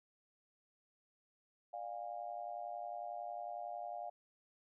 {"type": "tone with amplitude modulation", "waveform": "sine", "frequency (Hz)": 705, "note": "F5", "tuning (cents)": 16, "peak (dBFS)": -37, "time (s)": [1.73, 4.1], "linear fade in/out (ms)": 10, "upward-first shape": "sine", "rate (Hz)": 111, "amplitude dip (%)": 100, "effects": []}